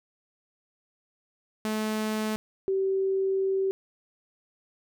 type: tone pair in turn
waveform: sawtooth / sine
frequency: 216.2 / 385.2 Hz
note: A3 / G4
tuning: -30 / -30 cents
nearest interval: minor seventh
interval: 1000 cents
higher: second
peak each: -23 dBFS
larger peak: neither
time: 1.65-2.36 / 2.68-3.71 s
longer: second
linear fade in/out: 0 ms
effects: none